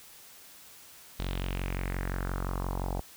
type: tone with low-pass filter sweep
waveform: sawtooth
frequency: 45.75 Hz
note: F#1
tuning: 19 cents flat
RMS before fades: -33 dBFS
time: 1.19-3.01 s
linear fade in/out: 10 ms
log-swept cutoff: 3900 to 770 Hz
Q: 3.2
effects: white hiss -52 dBFS RMS until 3.16 s